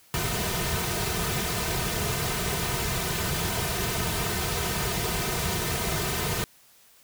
pink noise with comb filter, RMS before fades -28 dBFS, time 0.14-6.44 s, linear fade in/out 0 ms, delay 3.6 ms, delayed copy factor -0.75, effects white hiss -57 dBFS RMS until 7.03 s

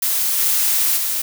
blue noise with level steps, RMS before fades -19 / -17 / -21 dBFS, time 0.02-1.22 s, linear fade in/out 5 ms, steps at 0.38 / 0.96 s, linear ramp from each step 20 ms, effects none

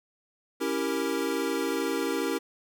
square chord, C# diminished seventh, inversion none, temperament equal, 277.2 / 329.6 / 392 / 466.2 Hz, C#4 / E4 / G4 / Bb4, 0 / 0 / 0 / 0 cents, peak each -33 dBFS, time 0.6-2.39 s, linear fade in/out 20 ms, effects none

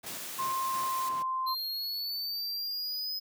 pink noise bursts, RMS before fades -45 dBFS, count 4, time 0.03-1.23 s, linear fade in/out 10 ms, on 150 ms, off 200 ms
white noise, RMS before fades -40 dBFS, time 0.06-1.09 s, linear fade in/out 5 ms
sine tone with pitch glide, 1056 to 1042.1 Hz, C6 to C6, +16 to -7 cents, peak -29 dBFS, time 0.38-1.55 s, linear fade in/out 20 ms, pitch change -23 cents, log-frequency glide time 0.63-1.2 s
square linear sweep, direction up, 4143 to 5070 Hz, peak -33 dBFS, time 1.46-3.2 s, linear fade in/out 20 ms
effects high-pass 150 Hz 12 dB/octave

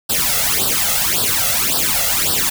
white noise with flanger, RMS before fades -17 dBFS, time 0.09-2.5 s, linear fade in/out 10 ms, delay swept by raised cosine 0.22 to 1.52 ms, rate 1.8 Hz, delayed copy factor +0.9, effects none

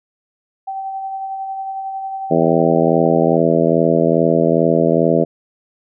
sine tone with tremolo, 774 Hz, G5, 22 cents flat, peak -21 dBFS, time 0.67-3.37 s, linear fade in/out 10 ms, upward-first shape sine, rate 11 Hz, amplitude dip 30%
harmonic tone, 82.41 Hz, E2, in tune, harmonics 2 / 3 / 4 / 5 / 6 / 7 / 8, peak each -19 / -19 / -19 / -19 / -19 / -19 / -19 dBFS, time 2.3-5.25 s, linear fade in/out 20 ms
effects none

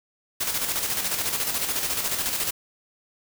white noise with tremolo, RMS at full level -25 dBFS, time 0.4-2.51 s, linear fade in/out 10 ms, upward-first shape square, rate 14 Hz, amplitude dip 45%, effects none

